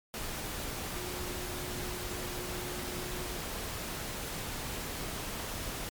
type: tone in noise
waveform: sine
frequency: 360 Hz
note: F#4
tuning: 47 cents flat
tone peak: -43 dBFS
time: 0.95-3.37 s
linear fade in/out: 0 ms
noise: pink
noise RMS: -38 dBFS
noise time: 0.14-5.89 s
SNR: -8 dB
effects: MP3 96 kbps